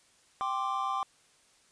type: chord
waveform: triangle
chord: G suspended fourth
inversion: none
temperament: equal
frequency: 784 / 1046.5 / 1174.7 Hz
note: G5 / C6 / D6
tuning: 0 / 0 / 0 cents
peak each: -33 / -32 / -31 dBFS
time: 0.41-1.03 s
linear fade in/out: 0 ms
effects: white hiss -64 dBFS RMS until 1.71 s + resampled to 22050 Hz